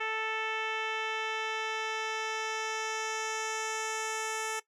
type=tone with low-pass filter sweep; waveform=10% pulse; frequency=440 Hz; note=A4; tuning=in tune; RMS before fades=-34 dBFS; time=0-4.6 s; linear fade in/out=10 ms; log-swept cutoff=2600 to 8900 Hz; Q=1.7; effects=noise-tail reverb RT60 0.1 s tail -17 dB re dry